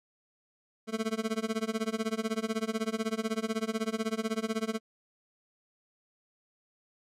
25% pulse tone with tremolo, 221.5 Hz, A3, 12 cents sharp, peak -23 dBFS, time 0.87-4.8 s, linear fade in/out 50 ms, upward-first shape sine, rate 16 Hz, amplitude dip 95%, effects low-pass 10000 Hz 12 dB/octave

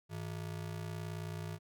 square ring-modulated tone, 130.81 Hz, C3, in tune, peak -37 dBFS, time 0.09-1.59 s, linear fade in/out 50 ms, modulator 29.4 Hz, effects none

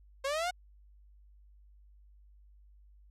sawtooth linear sweep, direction up, 528 to 740 Hz, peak -27 dBFS, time 0.24-0.51 s, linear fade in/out 10 ms, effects added 50 Hz sine -56 dBFS peak until 3.1 s + low-pass 9000 Hz 12 dB/octave

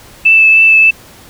sine tone with vibrato, 2634 Hz, E7, 2 cents flat, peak -3 dBFS, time 0.25-0.91 s, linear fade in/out 10 ms, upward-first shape triangle, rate 3.3 Hz, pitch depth 14 cents each way, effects pink hiss -38 dBFS RMS until 1.29 s

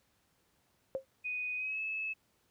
sine tone with exponential decay, 533 Hz, C5, 32 cents sharp, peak -28 dBFS, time 0.95-1.05 s, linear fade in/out 0 ms, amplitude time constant 21 ms
sine tone with pitch glide, 2489 to 2599 Hz, D#7 to E7, 0 to -25 cents, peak -34 dBFS, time 1.24-2.14 s, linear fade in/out 20 ms, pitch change +75 cents, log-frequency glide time 1.56-1.8 s
effects pink hiss -73 dBFS RMS until 2.5 s + high-pass 60 Hz 12 dB/octave

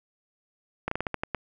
slowing click train, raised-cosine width 0.5 ms, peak -13 dBFS, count 8, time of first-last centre 0.88-1.347 s, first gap 34 ms, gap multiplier 1.22, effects none

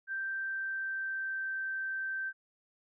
sine tone with pitch glide, 1568 to 1557.2 Hz, G6 to G6, 0 to -12 cents, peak -33 dBFS, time 0.07-2.33 s, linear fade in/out 50 ms, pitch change -12 cents, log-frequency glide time 0.28-1.55 s, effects none

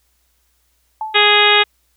sine tone with exponential decay, 870 Hz, A5, 20 cents flat, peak -18 dBFS, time 1.01-1.42 s, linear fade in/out 2 ms, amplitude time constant 88 ms
harmonic tone, 415.3 Hz, G#4, in tune, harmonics 1 / 2 / 3 / 4 / 5 / 6 / 7 / 8 / 9, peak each -18 / -18 / -19 / -18 / -17 / -17 / -19 / -18 / -17 dBFS, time 1.14-1.64 s, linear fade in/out 20 ms
effects added 60 Hz sine -63 dBFS peak until 1.96 s + white hiss -63 dBFS RMS until 1.96 s

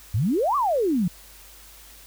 sine exponential two-way sweep, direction up then down, 91.1 to 1200 to 163 Hz, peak -19 dBFS, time 0.14-1.08 s, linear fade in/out 5 ms, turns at 0.56 s, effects added 50 Hz sine -51 dBFS peak until 2.06 s + white hiss -48 dBFS RMS until 2.06 s

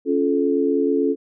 sine chord, Db augmented, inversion none, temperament just, 277.2 / 346.5 / 433.1 Hz, Db4 / F4 / A4, 0 / -14 / -27 cents, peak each -20 / -23 / -20 dBFS, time 0.05-1.16 s, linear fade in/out 50 ms, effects none

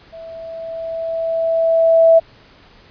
sine tone with level ramp, 657 Hz, E5, 6 cents flat, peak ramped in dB -32 to -5 dBFS, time 0.12-2.2 s, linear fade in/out 20 ms, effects pink hiss -47 dBFS RMS until 2.9 s + resampled to 11025 Hz

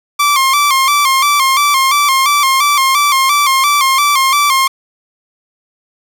sawtooth tone with vibrato, 1113 Hz, C#6, 7 cents sharp, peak -5 dBFS, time 0.19-4.68 s, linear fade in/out 10 ms, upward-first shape square, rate 2.9 Hz, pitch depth 75 cents each way, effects none

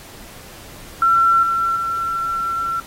sine tone with level steps, 1353 Hz, E6, 45 cents sharp, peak -11 / -16 / -19 dBFS, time 1.02-2.8 s, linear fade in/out 2 ms, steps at 1.43 / 1.76 s, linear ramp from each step 2 ms, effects pink hiss -40 dBFS RMS until 2.86 s + AAC 48 kbps

